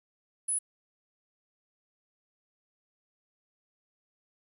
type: tone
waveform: sine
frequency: 10110 Hz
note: D#9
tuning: 27 cents sharp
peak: -27 dBFS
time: 0.48-0.59 s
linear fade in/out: 10 ms
effects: 10-bit